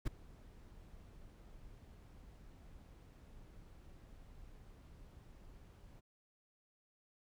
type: noise with ADSR envelope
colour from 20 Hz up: brown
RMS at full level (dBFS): -33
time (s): 0.05-6.01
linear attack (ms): 23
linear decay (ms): 7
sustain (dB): -24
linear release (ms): 20
effects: none